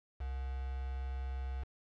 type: tone with quantisation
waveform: sine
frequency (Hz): 65.8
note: C2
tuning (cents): +10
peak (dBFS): -36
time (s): 0.2-1.64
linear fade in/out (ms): 10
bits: 8
effects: low-pass 3000 Hz 12 dB/octave